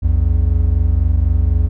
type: tone pair together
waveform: triangle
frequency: 60.34 / 84.3 Hz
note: B1 / E2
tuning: -40 / +39 cents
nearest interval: tritone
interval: 579 cents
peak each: -12 dBFS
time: 0.02-1.69 s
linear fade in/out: 20 ms
effects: none